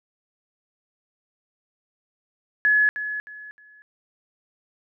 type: tone with echo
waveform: sine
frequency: 1700 Hz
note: G#6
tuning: 40 cents sharp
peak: -15 dBFS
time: 2.65-2.89 s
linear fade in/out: 0 ms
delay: 310 ms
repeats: 3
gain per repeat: -11 dB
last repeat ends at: 3.82 s
effects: none